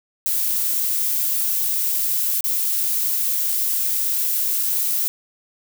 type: noise with dropouts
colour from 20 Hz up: violet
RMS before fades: -21 dBFS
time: 0.26-5.08 s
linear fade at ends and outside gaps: 0 ms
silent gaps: 2.407-2.442 / 4.629-4.633 s
effects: none